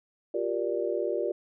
sine chord, G minor seventh, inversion third, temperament just, 352.8 / 392 / 470.4 / 588 Hz, F4 / G4 / Bb4 / D5, +18 / 0 / +16 / +2 cents, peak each -32 dBFS, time 0.34-1.32 s, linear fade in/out 5 ms, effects none

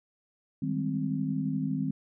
sine chord, Ab major seventh, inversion second, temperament equal, 155.56 / 196 / 207.7 / 261.6 Hz, Eb3 / G3 / Ab3 / C4, 0 / 0 / 0 / 0 cents, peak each -32 / -34 / -37 / -31 dBFS, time 0.62-1.91 s, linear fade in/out 5 ms, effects none

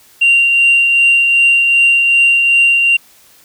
sine tone with tremolo, 2768 Hz, F7, 16 cents flat, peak -4 dBFS, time 0.21-2.97 s, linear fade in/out 10 ms, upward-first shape triangle, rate 2.6 Hz, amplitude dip 40%, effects tanh soft clip ceiling -3 dBFS + white hiss -46 dBFS RMS until 3.44 s

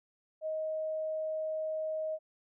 sine tone, 628 Hz, D#5, 16 cents sharp, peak -32 dBFS, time 0.41-2.19 s, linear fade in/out 50 ms, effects none

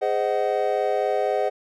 triangle chord, Ab dominant seventh, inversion none, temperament just, 415.3 / 519.1 / 623 / 747.5 Hz, Ab4 / C5 / Eb5 / Gb5, 0 / -14 / +2 / +17 cents, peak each -24 dBFS, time 0.01-1.5 s, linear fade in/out 20 ms, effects none

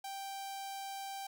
sawtooth tone with notch filter, 784 Hz, G5, in tune, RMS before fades -43 dBFS, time 0.04-1.27 s, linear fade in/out 5 ms, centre 1800 Hz, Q 1.3, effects none

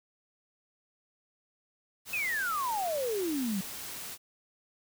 white noise, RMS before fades -41 dBFS, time 2.05-4.18 s, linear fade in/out 50 ms
sine exponential sweep, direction down, 2637 to 182.6 Hz, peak -29 dBFS, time 2.13-3.61 s, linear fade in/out 5 ms
effects none

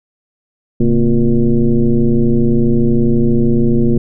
sine tone with frequency modulation, 108.2 Hz, A2, 29 cents flat, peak -8 dBFS, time 0.8-3.98 s, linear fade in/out 5 ms, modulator 122 Hz, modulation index 2.1, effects none

